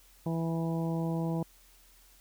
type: harmonic tone with a mistuned harmonic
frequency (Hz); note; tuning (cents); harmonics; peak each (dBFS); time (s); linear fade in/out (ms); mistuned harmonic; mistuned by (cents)
164.81; E3; 0; 1 / 2 / 3 / 4 / 5 / 6; -30 / -36 / -40 / -42 / -44 / -46; 0.26-1.43; 2; 6; -18
effects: added 42 Hz sine -61 dBFS peak until 2.2 s + white hiss -61 dBFS RMS until 2.2 s